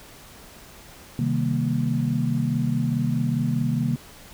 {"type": "chord", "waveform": "sine", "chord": "C minor seventh", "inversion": "none", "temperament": "equal", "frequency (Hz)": [130.81, 155.56, 196, 233.1], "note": ["C3", "Eb3", "G3", "Bb3"], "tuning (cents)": [0, 0, 0, 0], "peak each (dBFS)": [-25, -26, -31, -25], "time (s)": [1.19, 3.96], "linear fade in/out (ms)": 2, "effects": ["pink hiss -46 dBFS RMS until 4.33 s"]}